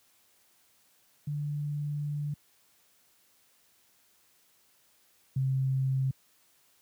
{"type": "tone pair in turn", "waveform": "sine", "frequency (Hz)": [146.83, 132.94], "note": ["D3", "C3"], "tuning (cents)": [0, 28], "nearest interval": "major second", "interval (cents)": 172, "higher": "first", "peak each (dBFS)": [-30, -25], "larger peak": "second", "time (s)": [[1.27, 2.34], [5.36, 6.11]], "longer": "first", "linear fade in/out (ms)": 5, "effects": ["white hiss -66 dBFS RMS until 6.81 s", "high-pass 60 Hz 12 dB/octave"]}